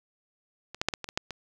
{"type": "clicks", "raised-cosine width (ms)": 0.2, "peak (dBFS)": [-23, -10, -6, -14, -18, -21, -9, -19], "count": 8, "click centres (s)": [0.746, 0.815, 0.886, 0.938, 1.043, 1.089, 1.175, 1.307], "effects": ["8-bit"]}